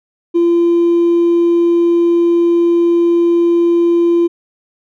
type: tone with hard clipping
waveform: triangle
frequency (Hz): 342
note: F4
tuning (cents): -36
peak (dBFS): -8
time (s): 0.34-4.28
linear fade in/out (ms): 20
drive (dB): 2
effects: none